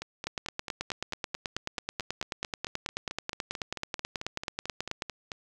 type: two click trains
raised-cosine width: 0.2 ms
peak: -14 / -19 dBFS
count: 45 / 25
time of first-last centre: 0.27-5.022 / 0.02-5.318 s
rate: 9.26 / 4.53 Hz
effects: none